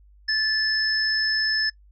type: tone pair together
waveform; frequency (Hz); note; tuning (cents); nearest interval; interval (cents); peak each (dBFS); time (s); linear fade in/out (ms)
sine; 1743 / 5223; A6 / E8; -17 / -17; octave + perfect fifth; 1900; -23; 0.28-1.7; 10
effects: noise-tail reverb RT60 0.1 s tail -21 dB re dry + added 50 Hz sine -50 dBFS peak until 1.91 s